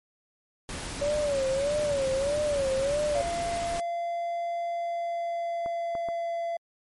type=noise; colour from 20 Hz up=pink; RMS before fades=-36 dBFS; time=0.69-3.8 s; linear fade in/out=0 ms
type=tone with vibrato; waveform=sine; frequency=563 Hz; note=C#5; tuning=27 cents sharp; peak=-24 dBFS; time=1.01-3.22 s; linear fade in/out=10 ms; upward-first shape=sine; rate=1.6 Hz; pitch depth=110 cents each way
type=tone with pitch glide; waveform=triangle; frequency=686 to 678.1 Hz; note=F5 to E5; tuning=-31 to +49 cents; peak=-26 dBFS; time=3.15-6.57 s; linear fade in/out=5 ms; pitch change=-20 cents; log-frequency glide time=4.7-6.31 s
type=clicks; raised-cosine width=1 ms; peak=-25 dBFS; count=3; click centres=5.661 / 5.952 / 6.087 s
effects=MP3 48 kbps